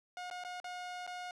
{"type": "tone with dropouts", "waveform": "sawtooth", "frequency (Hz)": 720, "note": "F#5", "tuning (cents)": -47, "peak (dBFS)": -37, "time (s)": [0.17, 1.31], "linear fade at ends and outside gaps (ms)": 1, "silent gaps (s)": [[0.301, 0.311], [0.438, 0.448], [0.601, 0.643], [1.066, 1.075]], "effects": ["low-pass 6000 Hz 12 dB/octave"]}